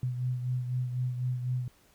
sine beating tone pair, 125.2 / 129.2 Hz, B2 / C3, +24 / -21 cents, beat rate 4 Hz, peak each -29 / -38 dBFS, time 0.03-1.68 s, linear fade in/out 2 ms, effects pink hiss -63 dBFS RMS until 1.94 s

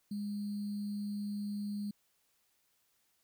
sine tone with sample-and-hold, 205 Hz, G#3, 22 cents flat, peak -35 dBFS, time 0.11-1.91 s, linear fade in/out 5 ms, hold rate 4410 Hz, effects white hiss -75 dBFS RMS until 3.23 s

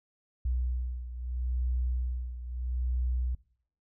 sine beating tone pair, 61.74 / 62.51 Hz, B1 / B1, 0 / +22 cents, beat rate 0.77 Hz, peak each -30 / -35 dBFS, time 0.45-3.35 s, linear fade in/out 5 ms, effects noise-tail reverb RT60 0.6 s tail -21 dB re dry

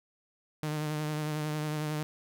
sawtooth tone with vibrato, 152.2 Hz, D#3, 38 cents flat, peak -27 dBFS, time 0.63-2.03 s, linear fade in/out 0 ms, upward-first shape triangle, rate 11 Hz, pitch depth 32 cents each way, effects none

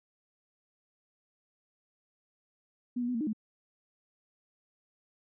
sine tone with pitch steps, 245.5 / 241 / 249.5 / 228.6 / 306.6 / 216.4 Hz, B3 / B3 / B3 / A#3 / D#4 / A3, -10 / -42 / +18 / -34 / -25 / -29 cents, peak -29 dBFS, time 2.96-3.332 s, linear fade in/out 10 ms, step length 62 ms, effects none

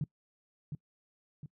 sine tone with echo, 146.83 Hz, D3, in tune, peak -29 dBFS, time 0.01-0.04 s, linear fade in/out 2 ms, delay 710 ms, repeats 2, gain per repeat -6 dB, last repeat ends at 1.46 s, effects noise-tail reverb RT60 0.1 s tail -23 dB re dry

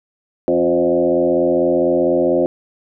sine tone with frequency modulation, 440 Hz, A4, in tune, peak -12 dBFS, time 0.48-2.46 s, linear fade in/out 0 ms, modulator 84.3 Hz, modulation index 2.2, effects none

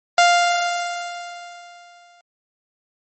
sawtooth tone with exponential decay, 699 Hz, F5, 1 cent sharp, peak -6 dBFS, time 0.18-2.21 s, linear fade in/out 2 ms, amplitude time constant 440 ms, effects MP3 32 kbps

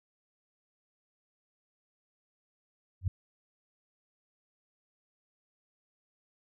sine tone with exponential growth, 92.5 Hz, F#2, in tune, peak -22 dBFS, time 3.01-3.08 s, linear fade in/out 5 ms, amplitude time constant 15 ms, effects none

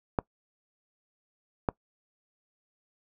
clicks, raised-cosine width 1 ms, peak -11 dBFS, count 2, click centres 0.188 / 1.688 s, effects noise-tail reverb RT60 0.1 s tail -23 dB re dry

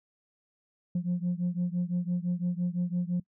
sine beating tone pair, 174.61 / 180.51 Hz, F3 / F#3, 0 / -43 cents, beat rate 5.9 Hz, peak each -28 / -29 dBFS, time 0.95-3.2 s, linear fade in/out 5 ms, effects noise-tail reverb RT60 0.1 s tail -23 dB re dry + tanh soft clip ceiling -23 dBFS

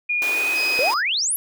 sine tone with pitch glide, 2435 to 2514 Hz, D#7 to D#7, -38 to +17 cents, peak -19 dBFS, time 0.09-0.91 s, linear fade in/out 10 ms, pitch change +55 cents, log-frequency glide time 0.22-0.56 s
pink high-pass noise, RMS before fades -31 dBFS, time 0.22-0.94 s, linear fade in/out 0 ms, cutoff 300 Hz, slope 48 dB/octave
triangle tone, 4985 Hz, D#8, 2 cents sharp, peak -25 dBFS, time 0.54-1.03 s, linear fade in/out 50 ms
sine exponential sweep, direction up, 466.2 to 11890 Hz, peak -19 dBFS, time 0.79-1.36 s, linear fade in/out 0 ms
effects none

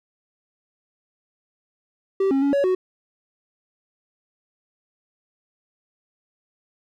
triangle tone with pitch steps, 387.6 / 271.7 / 280.9 / 561 / 370.6 Hz, G4 / C#4 / C#4 / C#5 / F#4, -20 / -35 / +23 / +21 / +3 cents, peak -15 dBFS, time 2.2-2.75 s, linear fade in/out 5 ms, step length 110 ms, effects none

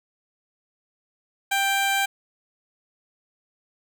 15% pulse tone, 787 Hz, G5, 7 cents sharp, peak -14 dBFS, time 1.51-2.06 s, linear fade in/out 10 ms, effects none

